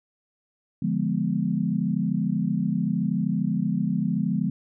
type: chord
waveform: sine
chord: D diminished seventh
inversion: none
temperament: equal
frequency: 146.83 / 174.61 / 207.7 / 246.9 Hz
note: D3 / F3 / Ab3 / Cb4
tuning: 0 / 0 / 0 / 0 cents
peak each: -30 / -26 / -26 / -29 dBFS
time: 0.82-4.5 s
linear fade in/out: 5 ms
effects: none